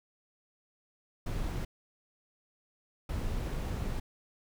brown noise bursts at uneven times, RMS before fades -34 dBFS, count 2, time 1.26-1.65 / 3.09-4 s, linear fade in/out 5 ms, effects none

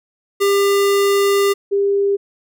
square / sine tone pair in turn, 399.5 / 399.5 Hz, G4 / G4, +33 / +33 cents, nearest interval unison, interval 0 cents, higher neither, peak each -13 dBFS, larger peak neither, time 0.4-1.54 / 1.71-2.17 s, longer first, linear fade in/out 20 ms, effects none

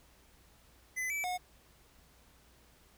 square tone with pitch steps, 2021 / 2308 / 726 Hz, B6 / D7 / F#5, +39 / -31 / -33 cents, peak -34 dBFS, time 0.96-1.38 s, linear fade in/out 20 ms, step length 140 ms, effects added 60 Hz sine -66 dBFS peak until 2.97 s + pink hiss -64 dBFS RMS until 2.97 s

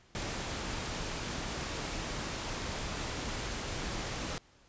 pink noise, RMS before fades -37 dBFS, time 0.15-4.38 s, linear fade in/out 0 ms, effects pink hiss -63 dBFS RMS until 4.68 s + resampled to 16000 Hz

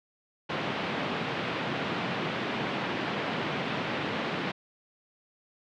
pink band-pass noise, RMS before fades -32 dBFS, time 0.49-4.52 s, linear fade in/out 10 ms, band 140 to 3400 Hz, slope 24 dB/octave, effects none

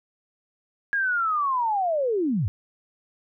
sine linear sweep, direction down, 1655 to 80 Hz, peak -21 dBFS, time 0.93-2.48 s, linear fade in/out 0 ms, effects none

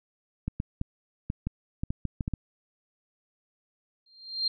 clicks, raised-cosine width 5 ms, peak -17 dBFS, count 11, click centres 0.48 / 0.601 / 0.814 / 1.301 / 1.47 / 1.835 / 1.905 / 2.053 / 2.208 / 2.279 / 2.337 s
sine tone with exponential growth, 4186 Hz, C8, in tune, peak -22 dBFS, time 4.06-4.48 s, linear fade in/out 5 ms, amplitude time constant 90 ms
effects none

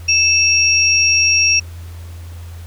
sine tone pair together, 2637 / 5601 Hz, E7 / F8, 0 / +4 cents, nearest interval octave + minor second, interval 1304 cents, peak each -13 dBFS, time 0.08-1.6 s, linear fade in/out 10 ms, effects added 85 Hz sine -29 dBFS peak until 2.66 s + pink hiss -44 dBFS RMS until 2.66 s

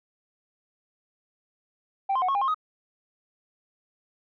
sine tone with pitch steps, 782 / 1047 / 736 / 1095 / 806 / 1069 / 1255 Hz, G5 / C6 / F#5 / C#6 / G5 / C6 / D#6, -4 / +1 / -9 / -22 / +48 / +37 / +15 cents, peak -20 dBFS, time 2.09-2.545 s, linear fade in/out 10 ms, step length 65 ms, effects tanh soft clip ceiling -20 dBFS

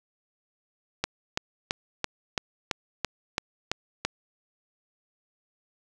click train, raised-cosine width 0.2 ms, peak -8 dBFS, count 10, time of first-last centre 1.04-4.05 s, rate 2.99 Hz, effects none

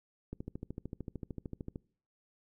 click train, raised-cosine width 3 ms, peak -27 dBFS, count 20, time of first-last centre 0.33-1.759 s, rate 13.3 Hz, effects noise-tail reverb RT60 0.5 s tail -24 dB re dry

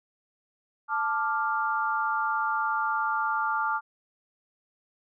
sine chord, D minor, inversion second, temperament equal with one note detuned, 880 / 1180.1 / 1396.9 Hz, A5 / D6 / F6, 0 / +8 / 0 cents, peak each -29 dBFS, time 0.88-3.81 s, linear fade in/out 50 ms, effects none

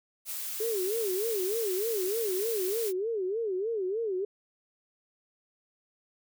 blue noise, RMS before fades -36 dBFS, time 0.25-2.93 s, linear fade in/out 50 ms
sine tone with vibrato, 412 Hz, G#4, 14 cents flat, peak -28 dBFS, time 0.6-4.25 s, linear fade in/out 5 ms, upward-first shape sine, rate 3.3 Hz, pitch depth 210 cents each way
effects none

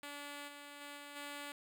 5% pulse tone with level steps, 288.2 Hz, D4, 33 cents flat, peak -34 / -39 / -36 / -38 / -33 dBFS, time 0.03-1.52 s, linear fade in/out 2 ms, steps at 0.47 / 0.8 / 0.96 / 1.15 s, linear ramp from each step 20 ms, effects none

